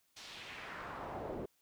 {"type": "noise with band-pass filter sweep", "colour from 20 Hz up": "brown", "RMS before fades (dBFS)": -45, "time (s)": [0.16, 1.46], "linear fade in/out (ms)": 10, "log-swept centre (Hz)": [5000, 410], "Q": 1.7, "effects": ["white hiss -75 dBFS RMS until 1.61 s"]}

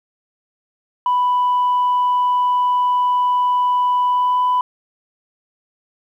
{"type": "tone with pitch glide", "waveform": "sine", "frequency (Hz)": [990, 996.3], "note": ["B5", "B5"], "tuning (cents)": [4, 15], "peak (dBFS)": -12, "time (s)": [1.06, 4.61], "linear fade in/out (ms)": 2, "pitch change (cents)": 11, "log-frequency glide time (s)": [4.08, 4.41], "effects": ["tanh soft clip ceiling -11 dBFS", "9-bit"]}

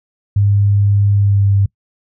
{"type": "tone with pitch glide", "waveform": "sine", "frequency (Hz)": [101.2, 99.29], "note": ["G#2", "G2"], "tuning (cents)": [-44, 23], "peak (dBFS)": -9, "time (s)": [0.36, 1.66], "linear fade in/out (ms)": 5, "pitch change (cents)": -33, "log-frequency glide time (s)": [1.14, 1.55], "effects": ["noise-tail reverb RT60 0.1 s tail -23 dB re dry"]}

